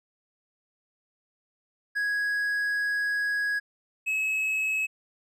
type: tone pair in turn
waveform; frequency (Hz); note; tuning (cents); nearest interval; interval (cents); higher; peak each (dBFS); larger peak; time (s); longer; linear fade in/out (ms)
triangle; 1661.2 / 2575; G#6 / E7; 0 / -41; minor sixth; 759; second; -23; neither; 1.95-3.6 / 4.06-4.87; first; 20
effects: none